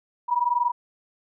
sine tone pair together, 956 / 976.7 Hz, A#5 / B5, +43 / -20 cents, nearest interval unison, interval 37 cents, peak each -23 / -23 dBFS, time 0.28-0.72 s, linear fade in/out 20 ms, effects none

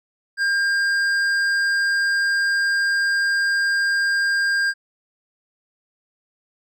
sine tone with hard clipping, 1603 Hz, G6, 38 cents sharp, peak -19 dBFS, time 0.37-4.74 s, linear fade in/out 50 ms, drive 8 dB, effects none

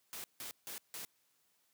white noise bursts, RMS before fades -45 dBFS, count 4, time 0.13-1.05 s, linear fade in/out 0 ms, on 110 ms, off 160 ms, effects white hiss -75 dBFS RMS until 1.73 s + high-pass 100 Hz 12 dB/octave

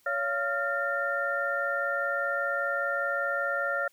sine tone cluster, 562 / 687 / 1393 / 1810 Hz, C#5 / F5 / F6 / A6, +24 / -29 / -5 / +48 cents, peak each -32 / -36 / -29 / -34 dBFS, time 0.06-3.88 s, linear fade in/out 5 ms, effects white hiss -65 dBFS RMS until 3.92 s

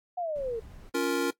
sine exponential sweep, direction down, 736 to 440 Hz, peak -29 dBFS, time 0.17-0.6 s, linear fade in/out 10 ms
brown noise, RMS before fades -47 dBFS, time 0.35-0.9 s, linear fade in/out 10 ms
square chord, Bb minor, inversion first, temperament just, 279.7 / 349.6 / 466.2 Hz, Db4 / F4 / Bb4, +16 / +2 / 0 cents, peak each -31 dBFS, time 0.94-1.31 s, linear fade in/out 10 ms
effects noise-tail reverb RT60 0.1 s tail -20 dB re dry + AAC 64 kbps

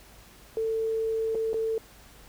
sine tone with dropouts, 446.2 Hz, A4, 24 cents sharp, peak -25 dBFS, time 0.57-1.78 s, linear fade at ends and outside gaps 1 ms, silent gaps 1.348-1.353 / 1.532-1.542 s, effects added 50 Hz sine -56 dBFS peak until 2.28 s + pink hiss -53 dBFS RMS until 2.28 s

